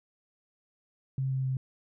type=tone with pitch steps; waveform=sine; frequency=133.3 / 132.23 / 131.16 Hz; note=C3 / C3 / C3; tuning=+33 / +19 / +5 cents; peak=-27 dBFS; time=1.18-1.57 s; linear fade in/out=2 ms; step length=130 ms; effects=none